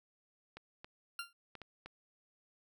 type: clicks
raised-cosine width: 0.3 ms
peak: -32 dBFS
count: 5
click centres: 0.57 / 0.845 / 1.553 / 1.617 / 1.86 s
type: tone with exponential decay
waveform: 20% pulse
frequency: 1389 Hz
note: F6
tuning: 10 cents flat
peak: -31 dBFS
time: 1.19-1.33 s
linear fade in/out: 2 ms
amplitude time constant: 30 ms
effects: none